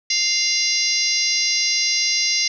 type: harmonic tone with a mistuned harmonic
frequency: 698.5 Hz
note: F5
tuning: in tune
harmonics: 3 / 4 / 5 / 6 / 7 / 8 / 9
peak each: -25 / -29 / -32 / -26 / -22 / -22 / -27 dBFS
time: 0.1-2.48 s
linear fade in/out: 5 ms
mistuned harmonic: 6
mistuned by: -51 cents
effects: none